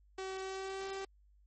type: tone with pitch glide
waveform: sawtooth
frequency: 380.8 to 388.1 Hz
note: F#4 to G4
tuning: +50 to -17 cents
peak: -35 dBFS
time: 0.18-1.05 s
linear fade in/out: 5 ms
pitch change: +33 cents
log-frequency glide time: 0.4-0.89 s
effects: added 50 Hz sine -62 dBFS peak until 1.46 s + MP3 32 kbps